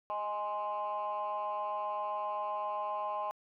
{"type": "chord", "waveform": "sine", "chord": "Ab major", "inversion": "second", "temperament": "equal", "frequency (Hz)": [622.3, 830.6, 1046.5], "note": ["Eb5", "Ab5", "C6"], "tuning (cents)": [0, 0, 0], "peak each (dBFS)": [-38, -36, -35], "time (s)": [0.1, 3.31], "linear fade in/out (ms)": 0, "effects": ["tanh soft clip ceiling -28 dBFS"]}